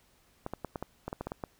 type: clicks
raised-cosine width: 1 ms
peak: -21 dBFS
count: 11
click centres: 0.464 / 0.536 / 0.647 / 0.758 / 0.826 / 1.08 / 1.129 / 1.21 / 1.27 / 1.319 / 1.438 s
effects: pink hiss -66 dBFS RMS until 1.59 s